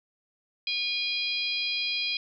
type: harmonic tone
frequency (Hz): 814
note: G#5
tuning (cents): -35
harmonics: 3 / 4 / 5 / 6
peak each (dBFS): -31 / -32 / -33 / -34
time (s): 0.67-2.17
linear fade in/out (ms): 2
effects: none